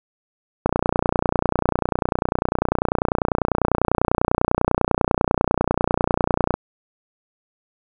click train, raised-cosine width 1 ms, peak -3 dBFS, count 178, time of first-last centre 0.66-6.54 s, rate 30.1 Hz, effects none

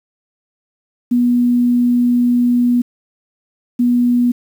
sine tone pair in turn, 243.3 / 243.3 Hz, B3 / B3, -26 / -26 cents, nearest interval unison, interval 0 cents, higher neither, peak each -10 dBFS, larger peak neither, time 1.11-2.82 / 3.79-4.32 s, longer first, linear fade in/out 10 ms, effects 7-bit

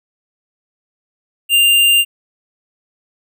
square tone, 2794 Hz, F7, in tune, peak -9 dBFS, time 1.49-2.05 s, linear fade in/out 50 ms, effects none

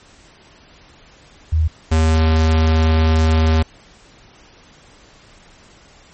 sine / square tone pair in turn, 79.1 / 79.7 Hz, D#2 / D#2, +29 / +42 cents, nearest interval unison, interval 13 cents, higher second, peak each -12 dBFS, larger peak neither, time 1.52-1.68 / 1.91-3.63 s, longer second, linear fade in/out 10 ms, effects pink hiss -47 dBFS RMS until 6.13 s + MP3 32 kbps

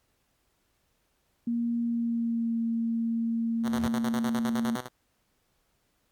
sine tone with pitch glide, 235 to 229.5 Hz, A#3 to A#3, +14 to -27 cents, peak -25 dBFS, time 1.47-4.76 s, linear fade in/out 5 ms, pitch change -41 cents, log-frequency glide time 1.8-2.6 s
sawtooth tone with exponential growth, 82.41 Hz, E2, in tune, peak -27 dBFS, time 3.53-3.87 s, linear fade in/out 5 ms, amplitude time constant 72 ms
5% pulse tone with tremolo, 125.4 Hz, B2, 27 cents sharp, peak -20 dBFS, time 3.63-4.89 s, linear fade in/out 50 ms, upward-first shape square, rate 9.8 Hz, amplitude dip 80%
effects pink hiss -72 dBFS RMS until 6.11 s + MP3 96 kbps

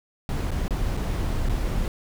brown noise with dropouts, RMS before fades -25 dBFS, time 0.29-1.88 s, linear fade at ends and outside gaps 1 ms, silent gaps 0.507-0.515 / 0.681-0.707 / 0.969-0.973 / 1.488-1.495 s, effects none

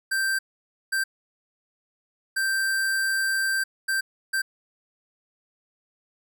square tone bursts at uneven times, 1568 Hz, G6, in tune, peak -23 dBFS, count 5, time 0.11-0.39 / 0.92-1.04 / 2.36-3.64 / 3.88-4.01 / 4.33-4.42 s, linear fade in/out 10 ms, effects none

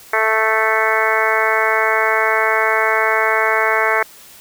harmonic tone, 220 Hz, A3, in tune, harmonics 2 / 3 / 4 / 5 / 6 / 7 / 8 / 9 / 10, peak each -22 / -22 / -22 / -22 / -22 / -22 / -22 / -22 / -22 dBFS, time 0.13-4.03 s, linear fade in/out 5 ms, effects white hiss -42 dBFS RMS until 4.4 s

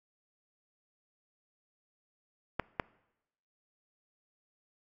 clicks, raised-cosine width 0.5 ms, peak -14 dBFS, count 2, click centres 2.597 / 2.798 s, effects noise-tail reverb RT60 0.9 s tail -23 dB re dry + AAC 48 kbps

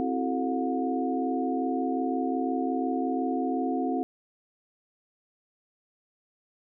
sine tone cluster, 263.6 / 329.1 / 371.7 / 437.6 / 721 Hz, C4 / E4 / F#4 / A4 / F#5, +13 / -3 / +8 / -9 / -45 cents, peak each -28 / -33 / -35 / -35 / -32 dBFS, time 0-4.03 s, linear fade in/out 0 ms, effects none

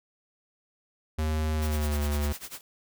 square tone with pitch glide, 77.78 to 73.41 Hz, D#2 to D2, 0 to 0 cents, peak -26 dBFS, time 1.18-2.33 s, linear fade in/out 10 ms, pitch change -100 cents, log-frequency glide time 1.55-2 s
white noise with tremolo, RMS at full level -38 dBFS, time 1.62-2.61 s, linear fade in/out 2 ms, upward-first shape sine, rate 10 Hz, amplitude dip 90%
effects none

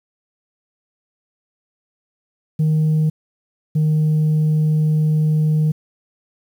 sine tone pair in turn, 155.56 / 154.4 Hz, D#3 / D#3, 0 / -13 cents, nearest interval unison, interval 13 cents, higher first, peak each -11 dBFS, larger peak neither, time 2.59-3.1 / 3.75-5.72 s, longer second, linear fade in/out 10 ms, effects tanh soft clip ceiling -12 dBFS + 8-bit

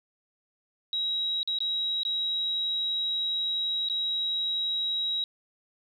sine tone with dropouts, 3843 Hz, B7, 48 cents flat, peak -26 dBFS, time 0.93-5.24 s, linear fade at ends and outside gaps 1 ms, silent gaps 1.431-1.475 / 1.587-1.604 / 2.033-2.051 / 3.887-3.898 s, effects 10-bit

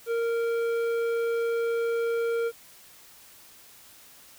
sine tone with tanh clipping, 463.8 Hz, A#4, 9 cents flat, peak -26 dBFS, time 0.06-2.52 s, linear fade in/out 50 ms, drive 11 dB, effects white hiss -52 dBFS RMS until 4.38 s

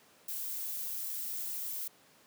violet noise, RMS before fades -38 dBFS, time 0.28-1.88 s, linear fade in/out 5 ms, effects pink hiss -62 dBFS RMS until 2.26 s + high-pass 200 Hz 12 dB/octave

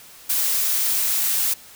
blue noise, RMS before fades -21 dBFS, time 0.29-1.54 s, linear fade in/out 10 ms, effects white hiss -45 dBFS RMS until 1.75 s

